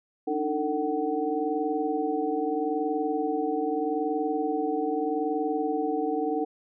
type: tone cluster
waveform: sine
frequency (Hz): 290.8 / 311.6 / 450.2 / 754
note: D4 / D#4 / A4 / F#5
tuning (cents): -17 / +3 / +40 / +32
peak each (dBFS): -32 / -30 / -29 / -31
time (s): 0.27-6.45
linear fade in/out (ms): 10
effects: none